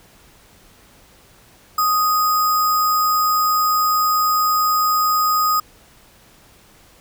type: tone with sample-and-hold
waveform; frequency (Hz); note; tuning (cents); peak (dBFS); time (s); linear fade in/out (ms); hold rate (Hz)
sine; 1244.5; D#6; 0; -14; 1.78-5.6; 5; 6300
effects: pink hiss -50 dBFS RMS until 7 s